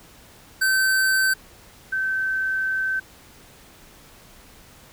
square / sine tone pair in turn, 1542 / 1542 Hz, G6 / G6, -29 / -29 cents, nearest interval unison, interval 0 cents, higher neither, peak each -18 / -21 dBFS, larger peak first, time 0.61-1.34 / 1.92-3 s, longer second, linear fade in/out 10 ms, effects pink hiss -49 dBFS RMS until 4.92 s

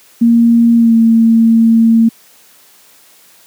sine tone with pitch glide, 233.1 to 227.3 Hz, A#3 to A#3, 0 to -43 cents, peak -4 dBFS, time 0.21-2.09 s, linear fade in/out 10 ms, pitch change -43 cents, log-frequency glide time 0.76-0.95 s, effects white hiss -45 dBFS RMS until 3.46 s + high-pass 150 Hz 12 dB/octave

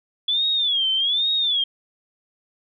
sine tone with vibrato, 3409 Hz, G#7, 45 cents sharp, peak -18 dBFS, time 0.28-1.64 s, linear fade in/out 5 ms, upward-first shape sine, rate 1.2 Hz, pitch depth 170 cents each way, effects none

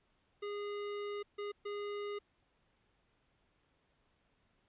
square tone bursts at uneven times, 410.5 Hz, G#4, 20 cents flat, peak -39 dBFS, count 3, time 0.42-1.23 / 1.38-1.52 / 1.65-2.19 s, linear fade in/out 10 ms, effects pink hiss -75 dBFS RMS until 4.68 s + resampled to 8000 Hz

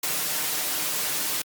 white noise with comb filter, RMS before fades -27 dBFS, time 0.03-1.42 s, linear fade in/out 5 ms, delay 6.6 ms, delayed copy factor +0.65, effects high-pass 150 Hz 12 dB/octave + Opus 48 kbps

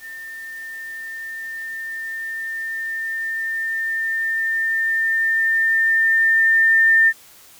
sine tone with level ramp, 1803 Hz, A6, 42 cents sharp, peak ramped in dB -32 to -10 dBFS, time 0-7.13 s, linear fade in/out 50 ms, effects white hiss -47 dBFS RMS until 7.59 s

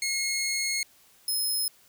15% pulse tone pair in turn, 2164 / 5147 Hz, C#7 / E8, -42 / -42 cents, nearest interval octave + minor third, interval 1500 cents, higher second, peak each -20 dBFS, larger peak neither, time 0.02-0.83 / 1.28-1.68 s, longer first, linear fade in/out 2 ms, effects white hiss -59 dBFS RMS until 1.88 s

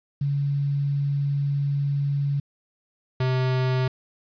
sine / square tone pair in turn, 141.5 / 128.96 Hz, C#3 / C3, +36 / -25 cents, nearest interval major second, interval 161 cents, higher first, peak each -21 dBFS, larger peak neither, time 0.21-2.4 / 3.2-3.88 s, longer first, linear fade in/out 5 ms, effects resampled to 11025 Hz + 9-bit

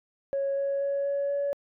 sine tone with pitch steps, 552 / 555.5 / 559.1 / 562.6 / 566.2 Hz, C#5 / C#5 / C#5 / C#5 / C#5, -7 / +4 / +15 / +26 / +37 cents, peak -24 dBFS, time 0.33-1.53 s, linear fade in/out 0 ms, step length 240 ms, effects tanh soft clip ceiling -22 dBFS

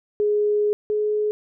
sine tone pair in turn, 417.3 / 422.4 Hz, G#4 / G#4, +8 / +29 cents, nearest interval unison, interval 21 cents, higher second, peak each -17 / -19 dBFS, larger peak first, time 0.2-0.73 / 0.9-1.31 s, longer first, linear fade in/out 0 ms, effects none

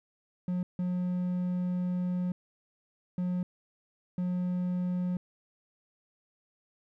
triangle tone bursts at uneven times, 180 Hz, F#3, 47 cents flat, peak -26 dBFS, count 4, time 0.48-0.63 / 0.79-2.32 / 3.18-3.43 / 4.18-5.17 s, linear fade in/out 2 ms, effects none

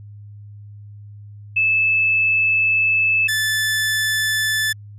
sine / sawtooth tone pair in turn, 2618 / 1747.3 Hz, E7 / A6, -13 / -13 cents, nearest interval perfect fifth, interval 700 cents, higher first, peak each -14 dBFS, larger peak neither, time 1.56-3.28 / 3.28-4.73 s, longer first, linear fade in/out 10 ms, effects added 103 Hz sine -36 dBFS peak until 4.98 s + resampled to 32000 Hz

